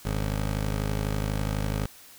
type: tone pair together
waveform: 15% pulse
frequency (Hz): 52.09 / 138.59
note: G#1 / C#3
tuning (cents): +6 / 0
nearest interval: octave + perfect fourth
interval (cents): 1694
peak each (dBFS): -20 / -32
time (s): 0.05-1.86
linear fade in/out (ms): 5
effects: white hiss -50 dBFS RMS until 2.18 s